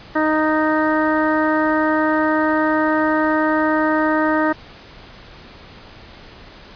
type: harmonic tone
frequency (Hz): 310.2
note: D#4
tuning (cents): -5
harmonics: 1 / 2 / 3 / 4 / 5 / 6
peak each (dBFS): -18 / -21 / -23 / -24 / -25 / -26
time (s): 0.15-4.53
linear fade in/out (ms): 10
effects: pink hiss -41 dBFS RMS until 6.75 s + resampled to 11025 Hz